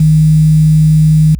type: tone with quantisation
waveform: sine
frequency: 155.56 Hz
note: D#3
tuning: in tune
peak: -4 dBFS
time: 0-1.35 s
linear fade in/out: 5 ms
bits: 5
effects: added 60 Hz sine -20 dBFS peak until 1.39 s